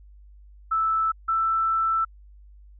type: tone pair in turn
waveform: sine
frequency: 1316 / 1327.5 Hz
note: E6 / E6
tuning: -3 / +12 cents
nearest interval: unison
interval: 15 cents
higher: second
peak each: -20 dBFS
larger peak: neither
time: 0.71-1.12 / 1.28-2.05 s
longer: second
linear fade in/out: 10 ms
effects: added 50 Hz sine -46 dBFS peak until 2.79 s